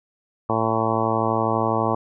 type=harmonic tone; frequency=112.1 Hz; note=A2; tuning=33 cents sharp; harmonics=1 / 2 / 3 / 4 / 5 / 6 / 7 / 8 / 9 / 10; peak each=-28 / -28 / -28 / -28 / -28 / -28 / -28 / -28 / -28 / -28 dBFS; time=0.49-1.95 s; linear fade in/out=5 ms; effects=none